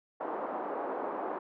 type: band-pass noise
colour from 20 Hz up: white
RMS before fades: -36 dBFS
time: 0.2-1.39 s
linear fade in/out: 10 ms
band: 290 to 1000 Hz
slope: 24 dB/octave
effects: none